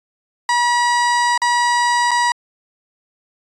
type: tone with dropouts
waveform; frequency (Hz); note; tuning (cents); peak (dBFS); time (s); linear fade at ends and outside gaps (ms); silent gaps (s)
30% pulse; 964; B5; -42; -11; 0.49-2.32; 2; 1.377-1.418 / 2.109-2.114
effects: resampled to 22050 Hz